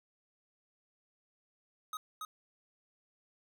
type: tone with echo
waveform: square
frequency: 1260 Hz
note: D#6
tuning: 21 cents sharp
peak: -38 dBFS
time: 1.93-1.97 s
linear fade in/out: 2 ms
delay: 280 ms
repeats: 1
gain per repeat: -2 dB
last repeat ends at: 2.25 s
effects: none